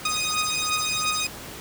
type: beating tone pair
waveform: 10% pulse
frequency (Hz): 1244.5 / 1247.4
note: D#6 / D#6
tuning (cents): 0 / +4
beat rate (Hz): 2.9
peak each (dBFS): -18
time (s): 0.05-1.27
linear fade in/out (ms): 5
effects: pink hiss -38 dBFS RMS until 1.6 s + high-pass 60 Hz 12 dB/octave